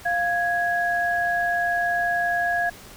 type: tone pair together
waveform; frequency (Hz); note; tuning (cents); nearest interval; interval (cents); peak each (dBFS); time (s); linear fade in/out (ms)
sine; 698.5 / 1661.3; F5 / G#6; 0 / 0; octave + minor third; 1500; -23; 0.05-2.7; 10
effects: pink hiss -44 dBFS RMS until 2.96 s